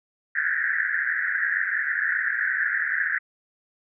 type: band-pass noise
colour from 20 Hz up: white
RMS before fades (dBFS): -25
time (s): 0.35-3.19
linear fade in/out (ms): 10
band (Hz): 1500 to 1900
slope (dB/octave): 96
effects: none